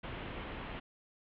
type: low-pass noise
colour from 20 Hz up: pink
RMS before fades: -43 dBFS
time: 0.03-0.8 s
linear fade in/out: 10 ms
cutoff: 3300 Hz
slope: 48 dB/octave
effects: none